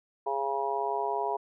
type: harmonic tone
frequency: 137.6 Hz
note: C#3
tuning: 12 cents flat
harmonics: 3 / 4 / 5 / 6 / 7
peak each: -33 / -42 / -33 / -35 / -32 dBFS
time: 0.26-1.37 s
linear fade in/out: 10 ms
effects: none